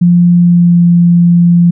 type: tone with pitch glide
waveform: sine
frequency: 174.61 to 172.8 Hz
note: F3 to F3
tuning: 0 to -18 cents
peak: -3 dBFS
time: 0.01-1.71 s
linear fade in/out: 10 ms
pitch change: -18 cents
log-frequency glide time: 0.35-0.84 s
effects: none